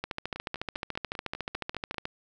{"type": "two click trains", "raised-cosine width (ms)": 0.3, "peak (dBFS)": [-22, -16], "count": [9, 29], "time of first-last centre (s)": [[0.36, 1.944], [0.04, 2.054]], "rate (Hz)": [5.05, 13.9], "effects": []}